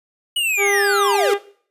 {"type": "linear sweep", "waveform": "square", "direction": "down", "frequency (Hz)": [2960, 365.1], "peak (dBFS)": -18, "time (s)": [0.36, 1.34], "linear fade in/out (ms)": 5}
{"type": "harmonic tone", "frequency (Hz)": 402.1, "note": "G4", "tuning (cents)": 44, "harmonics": [1, 2, 3, 4, 5, 6, 7, 8, 9], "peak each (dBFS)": [-19, -25, -29, -31, -33, -35, -36, -37, -38], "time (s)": [0.57, 1.39], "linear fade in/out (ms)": 50}
{"effects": ["noise-tail reverb RT60 0.5 s tail -18 dB re dry", "resampled to 32000 Hz"]}